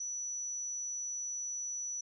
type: tone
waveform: sine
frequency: 5920 Hz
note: F#8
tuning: in tune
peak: -36 dBFS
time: 0-2.01 s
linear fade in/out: 5 ms
effects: none